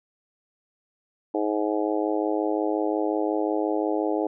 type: harmonic tone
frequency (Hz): 105.6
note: G#2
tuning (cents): +29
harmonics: 3 / 4 / 5 / 6 / 7 / 8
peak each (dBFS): -26 / -28 / -30 / -32 / -33 / -34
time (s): 1.34-4.27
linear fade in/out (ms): 5
effects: none